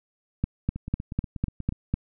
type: two click trains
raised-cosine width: 5 ms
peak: -21 / -11 dBFS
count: 9 / 7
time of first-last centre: 0.76-1.724 / 0.44-1.94 s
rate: 8.3 / 4 Hz
effects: none